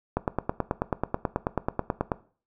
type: click train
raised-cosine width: 1 ms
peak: -10 dBFS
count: 19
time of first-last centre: 0.17-2.118 s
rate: 9.24 Hz
effects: noise-tail reverb RT60 0.4 s tail -17 dB re dry